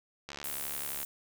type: click train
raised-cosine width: 0.2 ms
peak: -23 dBFS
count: 54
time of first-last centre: 0.29-1.03 s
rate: 71.6 Hz
type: high-pass noise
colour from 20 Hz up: white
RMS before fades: -38 dBFS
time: 0.44-1.05 s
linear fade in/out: 2 ms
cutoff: 7800 Hz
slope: 24 dB/octave
effects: none